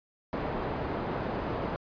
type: low-pass noise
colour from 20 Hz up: white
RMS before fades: -33 dBFS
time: 0.33-1.76 s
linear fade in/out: 0 ms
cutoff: 730 Hz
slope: 12 dB/octave
effects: resampled to 11025 Hz